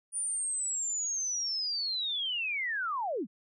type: linear sweep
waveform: sine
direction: down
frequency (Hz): 9480 to 163.1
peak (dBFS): -30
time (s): 0.12-3.27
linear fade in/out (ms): 50
effects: none